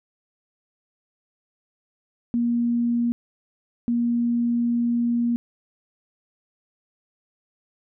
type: tone bursts at uneven times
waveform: sine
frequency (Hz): 237.1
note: A#3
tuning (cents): +30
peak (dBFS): -19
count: 2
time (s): 2.34-3.12 / 3.88-5.36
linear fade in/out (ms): 0
effects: none